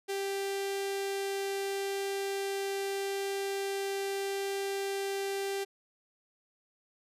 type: tone with notch filter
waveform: sawtooth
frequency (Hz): 393.8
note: G4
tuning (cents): +8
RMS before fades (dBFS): -34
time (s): 0.08-5.65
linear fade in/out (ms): 20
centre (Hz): 1100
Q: 1.7
effects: resampled to 32000 Hz